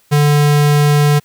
square tone, 146.83 Hz, D3, in tune, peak -9 dBFS, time 0.11-1.2 s, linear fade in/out 20 ms, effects white hiss -54 dBFS RMS until 1.24 s

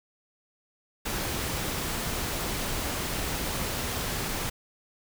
pink noise, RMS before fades -31 dBFS, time 1.05-4.5 s, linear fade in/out 10 ms, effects none

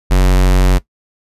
square tone, 46.25 Hz, F#1, in tune, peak -8 dBFS, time 0.1-0.79 s, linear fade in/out 20 ms, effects noise-tail reverb RT60 0.1 s tail -18 dB re dry + resampled to 32000 Hz

